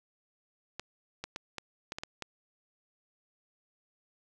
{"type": "clicks", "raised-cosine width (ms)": 0.2, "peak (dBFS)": -20, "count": 8, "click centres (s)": [0.796, 1.24, 1.361, 1.583, 1.921, 1.985, 2.035, 2.223], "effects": []}